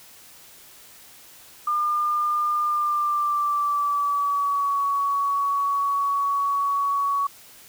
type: tone with pitch glide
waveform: sine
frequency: 1204 to 1123.4 Hz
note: D6 to C#6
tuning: +43 to +23 cents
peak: -20 dBFS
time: 1.67-7.27 s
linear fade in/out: 5 ms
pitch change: -120 cents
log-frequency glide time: 2.63-4.78 s
effects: white hiss -48 dBFS RMS until 7.68 s